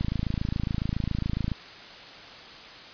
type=click train; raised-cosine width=5 ms; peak=-15 dBFS; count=42; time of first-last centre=0.01-1.517 s; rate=27.2 Hz; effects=white hiss -44 dBFS RMS until 2.93 s + resampled to 11025 Hz